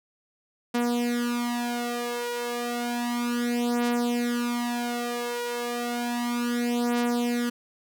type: beating tone pair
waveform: sawtooth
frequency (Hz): 240 / 240.32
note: B3 / B3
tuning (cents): -49 / -47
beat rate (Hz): 0.32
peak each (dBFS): -25 / -24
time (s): 0.74-7.5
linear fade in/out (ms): 10
effects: none